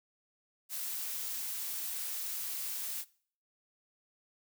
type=noise; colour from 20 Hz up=blue; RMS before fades=-38 dBFS; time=0.69-3.05 s; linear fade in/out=50 ms; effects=noise-tail reverb RT60 0.5 s tail -21 dB re dry